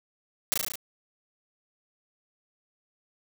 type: noise with echo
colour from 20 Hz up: white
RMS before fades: -24 dBFS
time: 0.52-0.54 s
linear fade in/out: 0 ms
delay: 36 ms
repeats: 6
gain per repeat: -2 dB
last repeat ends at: 0.756 s
effects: none